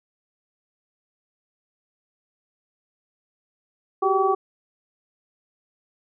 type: tone cluster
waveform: sine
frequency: 376.1 / 397.4 / 771 / 1142 Hz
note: F#4 / G4 / G5 / D6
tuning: +28 / +24 / -29 / -49 cents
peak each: -23 dBFS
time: 4.02-4.35 s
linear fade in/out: 10 ms
effects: none